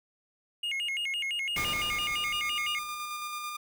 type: tone with vibrato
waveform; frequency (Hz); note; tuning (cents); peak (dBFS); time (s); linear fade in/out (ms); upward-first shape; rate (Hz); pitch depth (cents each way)
triangle; 2484; D#7; -3; -28; 0.63-2.79; 5; square; 5.9; 240
type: noise with exponential decay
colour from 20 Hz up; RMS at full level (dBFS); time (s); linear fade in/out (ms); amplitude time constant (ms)
pink; -35; 1.56-3.5; 5; 420
type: tone with tremolo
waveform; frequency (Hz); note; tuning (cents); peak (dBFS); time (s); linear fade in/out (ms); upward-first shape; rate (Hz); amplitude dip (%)
sawtooth; 1206; D6; +46; -30; 1.57-3.57; 10; square; 9.1; 25
effects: none